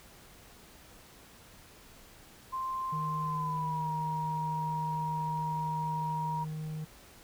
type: tone with pitch glide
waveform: sine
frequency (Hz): 1046.5 to 948.6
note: C6 to A#5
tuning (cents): 0 to +30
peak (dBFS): -32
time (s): 2.52-6.45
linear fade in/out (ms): 20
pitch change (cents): -170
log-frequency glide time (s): 3.19-3.91
type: tone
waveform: triangle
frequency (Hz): 155.56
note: D#3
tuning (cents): 0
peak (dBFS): -33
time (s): 2.92-6.85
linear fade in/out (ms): 10
effects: pink hiss -55 dBFS RMS until 7.23 s